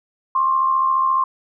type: tone pair together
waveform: sine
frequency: 1059 / 1133.4 Hz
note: C6 / C#6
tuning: +21 / +38 cents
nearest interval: minor second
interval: 117 cents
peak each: -15 / -25 dBFS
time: 0.35-1.24 s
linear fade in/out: 5 ms
effects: none